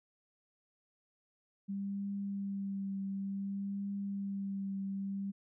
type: tone with vibrato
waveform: sine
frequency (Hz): 197.4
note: G3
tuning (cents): +12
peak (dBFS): -35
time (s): 1.68-5.32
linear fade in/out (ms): 20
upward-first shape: triangle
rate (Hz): 0.56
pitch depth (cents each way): 22
effects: none